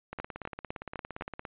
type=two click trains; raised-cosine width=0.5 ms; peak=-20 / -23 dBFS; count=5 / 24; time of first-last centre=0.2-1.21 / 0.13-1.452 s; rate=3.96 / 17.4 Hz; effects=resampled to 8000 Hz